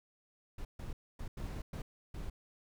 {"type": "noise bursts at uneven times", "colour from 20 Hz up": "brown", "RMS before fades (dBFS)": -41, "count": 6, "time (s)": [[0.58, 0.65], [0.79, 0.93], [1.19, 1.28], [1.37, 1.62], [1.73, 1.82], [2.14, 2.3]], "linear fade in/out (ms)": 5, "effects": []}